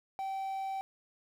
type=tone with quantisation; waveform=triangle; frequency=774 Hz; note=G5; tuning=22 cents flat; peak=-32 dBFS; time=0.19-0.81 s; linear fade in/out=0 ms; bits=10; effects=none